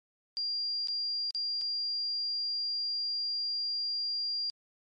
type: tone with dropouts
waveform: sine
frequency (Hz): 4780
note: D8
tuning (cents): +30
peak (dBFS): -30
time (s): 0.37-4.5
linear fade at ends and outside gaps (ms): 0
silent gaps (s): 0.873-0.884 / 1.307-1.348 / 1.613-1.617
effects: MP3 48 kbps